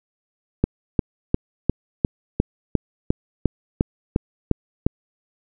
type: click train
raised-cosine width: 3 ms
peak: -3 dBFS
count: 13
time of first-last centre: 0.64-4.865 s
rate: 2.84 Hz
effects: none